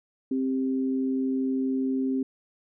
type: tone pair together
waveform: sine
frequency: 263.4 / 395.9 Hz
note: C4 / G4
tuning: +12 / +17 cents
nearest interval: perfect fifth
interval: 705 cents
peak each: -24 / -33 dBFS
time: 0.31-2.23 s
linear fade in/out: 5 ms
effects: none